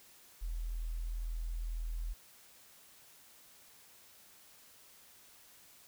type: tone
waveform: sine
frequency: 41 Hz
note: E1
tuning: 9 cents flat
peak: -35 dBFS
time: 0.41-2.14 s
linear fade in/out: 20 ms
effects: white hiss -60 dBFS RMS until 5.87 s